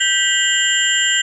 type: tone cluster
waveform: sine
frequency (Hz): 1566 / 1950 / 2857 / 3138 / 7290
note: G6 / B6 / F7 / G7 / A#8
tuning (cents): -2 / -23 / +39 / +1 / -40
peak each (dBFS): -20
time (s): 0-1.22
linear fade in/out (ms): 10
effects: none